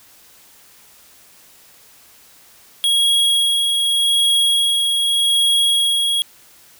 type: tone with tremolo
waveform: square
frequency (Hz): 3306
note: G#7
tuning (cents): -9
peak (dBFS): -13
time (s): 2.84-6.22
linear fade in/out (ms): 0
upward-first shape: sine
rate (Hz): 0.84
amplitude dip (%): 30
effects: white hiss -48 dBFS RMS until 6.79 s